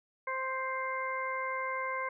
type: harmonic tone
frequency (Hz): 524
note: C5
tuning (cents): +2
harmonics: 1 / 2 / 3 / 4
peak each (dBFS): -39 / -35 / -41 / -38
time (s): 0.27-2.09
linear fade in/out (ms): 5
effects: none